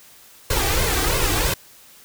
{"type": "noise with flanger", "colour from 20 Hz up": "pink", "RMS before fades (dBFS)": -20, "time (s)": [0.5, 1.54], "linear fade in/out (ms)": 5, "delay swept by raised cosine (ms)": [1.9, 2.64], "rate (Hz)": 3, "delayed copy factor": 0.8, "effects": ["white hiss -48 dBFS RMS until 2.04 s"]}